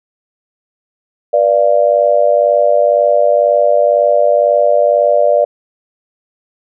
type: tone with amplitude modulation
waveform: sine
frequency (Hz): 587.3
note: D5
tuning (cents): 0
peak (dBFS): -3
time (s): 1.33-5.45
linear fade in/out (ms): 10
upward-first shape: sine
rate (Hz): 102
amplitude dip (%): 100
effects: none